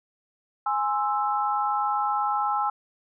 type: chord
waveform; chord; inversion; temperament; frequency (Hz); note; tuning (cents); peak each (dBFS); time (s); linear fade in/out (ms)
sine; Ab augmented; none; equal; 830.6 / 1046.5 / 1318.5; Ab5 / C6 / E6; 0 / 0 / 0; -25 / -30 / -27; 0.66-2.7; 5
effects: none